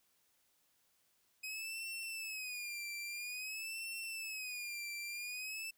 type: tone with vibrato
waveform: sawtooth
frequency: 2521 Hz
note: D#7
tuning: 22 cents sharp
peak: -38 dBFS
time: 1.43-5.71 s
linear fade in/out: 10 ms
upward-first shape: sine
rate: 0.5 Hz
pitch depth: 120 cents each way
effects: white hiss -75 dBFS RMS until 5.77 s

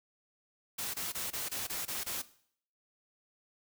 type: noise bursts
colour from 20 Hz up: white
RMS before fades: -37 dBFS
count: 8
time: 0.78-2.221 s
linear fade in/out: 10 ms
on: 160 ms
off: 23 ms
effects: noise-tail reverb RT60 0.6 s tail -17 dB re dry

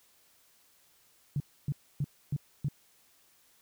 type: tone bursts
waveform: sine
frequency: 143.2 Hz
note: D3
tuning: 43 cents flat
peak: -27 dBFS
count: 5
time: 1.36-2.685 s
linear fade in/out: 2 ms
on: 41 ms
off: 280 ms
effects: white hiss -65 dBFS RMS until 3.61 s

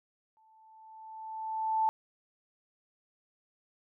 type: tone with exponential growth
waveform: sine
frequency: 880 Hz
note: A5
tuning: in tune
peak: -23 dBFS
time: 0.37-1.89 s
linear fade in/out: 0 ms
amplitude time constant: 330 ms
effects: none

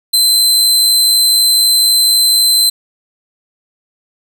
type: tone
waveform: sawtooth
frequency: 4076 Hz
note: C8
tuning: 46 cents flat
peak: -5 dBFS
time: 0.13-2.7 s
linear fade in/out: 10 ms
effects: none

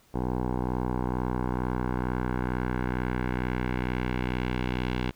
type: tone with low-pass filter sweep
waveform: 10% pulse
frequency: 62.2 Hz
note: B1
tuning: 13 cents sharp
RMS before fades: -29 dBFS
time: 0.14-5.11 s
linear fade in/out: 5 ms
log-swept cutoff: 770 to 3100 Hz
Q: 1.6
effects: pink hiss -61 dBFS RMS until 5.15 s

